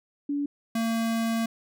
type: tone pair in turn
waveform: sine / square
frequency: 286.5 / 227.4 Hz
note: D4 / A#3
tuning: -43 / -43 cents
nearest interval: major third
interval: 400 cents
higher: first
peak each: -25 dBFS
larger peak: neither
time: 0.29-0.46 / 0.75-1.46 s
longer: second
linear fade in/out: 5 ms
effects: none